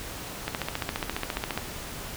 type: click train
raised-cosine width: 0.3 ms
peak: -12 dBFS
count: 17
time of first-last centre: 0.48-1.576 s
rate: 14.6 Hz
effects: pink hiss -38 dBFS RMS until 2.16 s